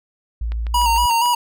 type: tone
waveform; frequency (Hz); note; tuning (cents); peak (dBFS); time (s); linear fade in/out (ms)
sine; 56.8; A#1; -44; -20; 0.41-1.06; 5
type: click train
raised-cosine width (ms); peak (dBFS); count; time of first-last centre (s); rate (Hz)
0.3; -20; 6; 0.52-1.259; 6.77
type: tone with vibrato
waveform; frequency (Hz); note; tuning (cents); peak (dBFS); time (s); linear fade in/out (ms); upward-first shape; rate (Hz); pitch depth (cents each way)
square; 946; A#5; +25; -15; 0.74-1.35; 5; square; 4.2; 42
effects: none